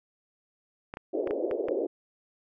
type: clicks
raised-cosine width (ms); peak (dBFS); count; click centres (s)
0.5; -22; 6; 0.939 / 0.971 / 1.274 / 1.309 / 1.512 / 1.685
type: band-pass noise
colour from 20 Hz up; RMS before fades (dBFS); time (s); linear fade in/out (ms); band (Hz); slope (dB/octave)
white; -30; 1.13-1.87; 10; 320 to 560; 48
effects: none